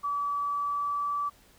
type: tone with pitch glide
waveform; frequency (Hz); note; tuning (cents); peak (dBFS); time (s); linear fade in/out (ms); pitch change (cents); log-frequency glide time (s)
sine; 1148 to 1156; D6 to D6; -40 to -28; -27; 0.03-1.3; 20; +12; 0.36-1.16
effects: pink hiss -59 dBFS RMS until 1.58 s